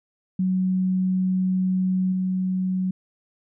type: tone with level steps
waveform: sine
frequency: 185.9 Hz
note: F#3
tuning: 8 cents sharp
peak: -19 / -21 dBFS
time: 0.39-2.91 s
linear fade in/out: 5 ms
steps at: 2.12 s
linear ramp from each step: 5 ms
effects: none